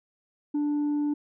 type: tone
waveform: sine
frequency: 293.7 Hz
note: D4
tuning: in tune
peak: -21 dBFS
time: 0.54-1.14 s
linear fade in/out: 10 ms
effects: tanh soft clip ceiling -23 dBFS